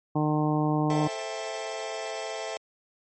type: harmonic tone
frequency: 151.9 Hz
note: D#3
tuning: 41 cents flat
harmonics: 1 / 2 / 3 / 4 / 5 / 6 / 7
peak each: -26 / -26 / -34 / -35 / -32 / -35 / -36 dBFS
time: 0.15-1.08 s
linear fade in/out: 10 ms
type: chord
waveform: sawtooth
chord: A minor seventh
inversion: none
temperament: just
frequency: 440 / 528 / 660 / 792 Hz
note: A4 / C5 / E5 / G5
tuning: 0 / +16 / +2 / +18 cents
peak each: -33 / -35 / -31 / -35 dBFS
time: 0.9-2.57 s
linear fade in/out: 0 ms
effects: MP3 32 kbps

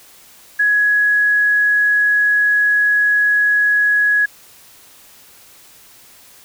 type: tone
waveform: sine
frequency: 1675 Hz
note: G#6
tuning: 14 cents sharp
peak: -11 dBFS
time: 0.59-4.26 s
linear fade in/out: 10 ms
effects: white hiss -45 dBFS RMS until 6.44 s

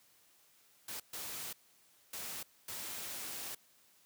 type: noise bursts at uneven times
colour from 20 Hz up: white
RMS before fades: -43 dBFS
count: 4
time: 0.88-1 / 1.13-1.53 / 2.13-2.43 / 2.68-3.55 s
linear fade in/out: 5 ms
effects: white hiss -67 dBFS RMS until 4.05 s + high-pass 80 Hz 12 dB/octave

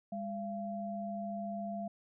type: tone pair together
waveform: sine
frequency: 203.1 / 683 Hz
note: G#3 / F5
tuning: -38 / -39 cents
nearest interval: octave + major sixth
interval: 2099 cents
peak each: -39 / -39 dBFS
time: 0.12-1.88 s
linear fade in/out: 5 ms
effects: none

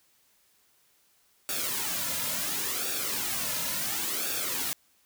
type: noise with flanger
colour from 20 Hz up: white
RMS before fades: -31 dBFS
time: 1.49-4.73 s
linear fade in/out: 0 ms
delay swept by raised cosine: 0.97 to 2.67 ms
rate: 0.71 Hz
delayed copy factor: -0.7
effects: white hiss -66 dBFS RMS until 5.05 s

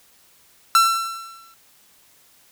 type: tone with exponential decay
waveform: 45% pulse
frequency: 1345 Hz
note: E6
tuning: 34 cents sharp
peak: -10 dBFS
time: 0.75-1.54 s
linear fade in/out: 1 ms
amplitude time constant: 170 ms
effects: white hiss -55 dBFS RMS until 2.51 s

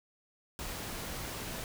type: noise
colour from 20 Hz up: pink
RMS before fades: -40 dBFS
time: 0.59-1.64 s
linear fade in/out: 0 ms
effects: none

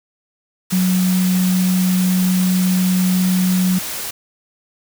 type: tone in noise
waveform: sine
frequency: 184 Hz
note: F#3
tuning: 9 cents flat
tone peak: -13 dBFS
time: 0.72-3.79 s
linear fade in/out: 10 ms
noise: white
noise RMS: -26 dBFS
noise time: 0.7-4.11 s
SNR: +10 dB
effects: none

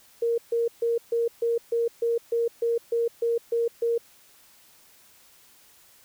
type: tone bursts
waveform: sine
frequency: 466.2 Hz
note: A#4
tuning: in tune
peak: -21 dBFS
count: 13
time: 0.22-3.98 s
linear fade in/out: 5 ms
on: 160 ms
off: 140 ms
effects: white hiss -56 dBFS RMS until 6.04 s

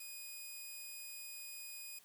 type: tone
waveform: 5% pulse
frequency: 2475 Hz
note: D#7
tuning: 10 cents flat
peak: -37 dBFS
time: 0-1.99 s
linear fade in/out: 5 ms
effects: white hiss -65 dBFS RMS until 2.04 s + high-pass 80 Hz 12 dB/octave

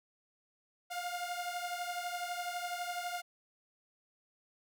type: beating tone pair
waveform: sawtooth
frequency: 703 / 715 Hz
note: F5 / F5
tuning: +11 / +41 cents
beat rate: 12 Hz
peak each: -35 / -37 dBFS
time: 0.9-3.22 s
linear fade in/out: 20 ms
effects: none

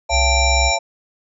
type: harmonic tone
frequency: 784 Hz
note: G5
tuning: in tune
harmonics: 1 / 3 / 5 / 7 / 9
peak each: -25 / -20 / -25 / -24 / -24 dBFS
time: 0.09-0.79 s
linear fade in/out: 50 ms
type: chord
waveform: sine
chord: Db augmented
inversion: none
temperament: equal with one note detuned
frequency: 554.4 / 680.5 / 880 Hz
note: Db5 / F5 / A5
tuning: 0 / -45 / 0 cents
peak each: -28 / -22 / -24 dBFS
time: 0.09-0.79 s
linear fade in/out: 10 ms
type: tone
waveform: sine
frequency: 65.3 Hz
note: C2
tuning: 3 cents flat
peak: -16 dBFS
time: 0.1-0.72 s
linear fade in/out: 50 ms
effects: none

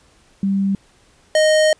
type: tone pair in turn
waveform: sine / square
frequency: 196 / 620.5 Hz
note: G3 / D#5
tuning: 0 / -5 cents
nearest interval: octave + minor sixth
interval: 1995 cents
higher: second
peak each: -15 / -12 dBFS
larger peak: second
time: 0.43-0.75 / 1.35-1.73 s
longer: second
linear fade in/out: 2 ms
effects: pink hiss -54 dBFS RMS until 1.79 s + resampled to 22050 Hz

